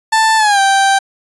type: tone with pitch glide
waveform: 30% pulse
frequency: 884 to 783 Hz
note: A5 to G5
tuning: +8 to -2 cents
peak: -6 dBFS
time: 0.12-0.99 s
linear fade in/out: 10 ms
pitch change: -210 cents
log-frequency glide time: 0.37-0.6 s
effects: resampled to 24000 Hz